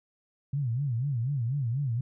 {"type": "tone with vibrato", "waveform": "sine", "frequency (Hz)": 128.7, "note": "C3", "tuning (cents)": -28, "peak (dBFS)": -26, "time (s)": [0.53, 2.01], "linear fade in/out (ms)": 5, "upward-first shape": "sine", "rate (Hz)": 4.1, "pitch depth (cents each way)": 220, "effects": []}